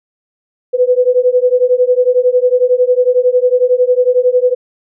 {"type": "beating tone pair", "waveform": "sine", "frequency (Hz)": [493.9, 504.9], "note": ["B4", "B4"], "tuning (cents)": [0, 38], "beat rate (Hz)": 11, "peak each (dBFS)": -11, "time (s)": [0.73, 4.55], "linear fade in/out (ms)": 20, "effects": []}